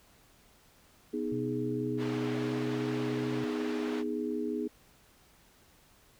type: chord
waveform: sine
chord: G# minor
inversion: first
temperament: equal with one note detuned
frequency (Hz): 246.9 / 312.4 / 415.3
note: B3 / D#4 / G#4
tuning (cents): 0 / +7 / 0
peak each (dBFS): -35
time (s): 1.13-4.68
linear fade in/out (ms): 10
type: tone with pitch glide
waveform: sine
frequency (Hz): 126.2 to 128.48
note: B2 to C3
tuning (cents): +38 to -31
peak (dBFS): -37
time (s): 1.32-3.44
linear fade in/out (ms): 0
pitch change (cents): +31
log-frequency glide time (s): 2.34-2.56
type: band-pass noise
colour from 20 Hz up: pink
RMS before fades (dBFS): -43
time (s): 1.97-4.04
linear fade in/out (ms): 50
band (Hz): 370 to 3200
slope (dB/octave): 12
effects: pink hiss -62 dBFS RMS until 6.19 s